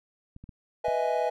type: clicks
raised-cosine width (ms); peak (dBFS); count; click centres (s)
5; -32; 4; 0.364 / 0.44 / 0.492 / 0.883
type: chord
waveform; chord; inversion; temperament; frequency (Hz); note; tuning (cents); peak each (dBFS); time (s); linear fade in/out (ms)
triangle; E major seventh; second; equal; 493.9 / 622.3 / 659.3 / 830.6; B4 / D#5 / E5 / G#5; 0 / 0 / 0 / 0; -28; 0.84-1.3; 10
effects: none